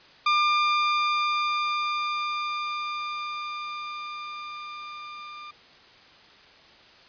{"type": "tone with level ramp", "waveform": "sawtooth", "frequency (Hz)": 1198, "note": "D6", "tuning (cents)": 34, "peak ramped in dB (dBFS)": [-15, -35], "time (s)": [0.26, 5.51], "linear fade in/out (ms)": 5, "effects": ["white hiss -52 dBFS RMS until 7.08 s", "resampled to 11025 Hz"]}